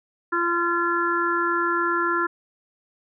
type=harmonic tone; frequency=343.4 Hz; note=F4; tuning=29 cents flat; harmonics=1 / 3 / 4 / 5; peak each=-26 / -27 / -23 / -28 dBFS; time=0.32-2.27 s; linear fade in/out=10 ms; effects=none